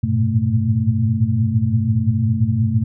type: tone cluster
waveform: sine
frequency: 97.4 / 109.1 / 114.9 / 124.1 / 221.4 Hz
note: G2 / A2 / A#2 / B2 / A3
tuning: -11 / -14 / -25 / +9 / +11 cents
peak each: -21 dBFS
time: 0.03-2.84 s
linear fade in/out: 10 ms
effects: none